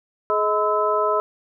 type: tone cluster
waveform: sine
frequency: 423.6 / 632 / 1015 / 1302 Hz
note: G#4 / D#5 / B5 / E6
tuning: +34 / +27 / +47 / -22 cents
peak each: -23 dBFS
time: 0.3-1.2 s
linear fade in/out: 0 ms
effects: none